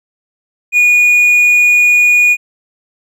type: tone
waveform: triangle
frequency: 2451 Hz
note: D#7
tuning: 27 cents flat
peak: -4 dBFS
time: 0.72-2.37 s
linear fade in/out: 50 ms
effects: none